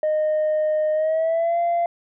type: tone with pitch glide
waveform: sine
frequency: 616 to 687.5 Hz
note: D#5 to F5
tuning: -17 to -27 cents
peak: -16 dBFS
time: 0.03-1.86 s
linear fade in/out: 2 ms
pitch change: +190 cents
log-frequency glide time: 0.93-1.59 s
effects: tanh soft clip ceiling -16 dBFS